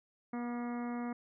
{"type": "harmonic tone with a mistuned harmonic", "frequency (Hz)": 240.6, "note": "B3", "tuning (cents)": -45, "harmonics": [1, 2, 3, 4, 5, 6, 7, 8, 9], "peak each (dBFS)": [-36, -47, -46, -50, -50, -55, -58, -57, -56], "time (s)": [0.33, 1.13], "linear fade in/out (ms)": 5, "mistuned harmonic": 6, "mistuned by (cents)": -25, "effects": []}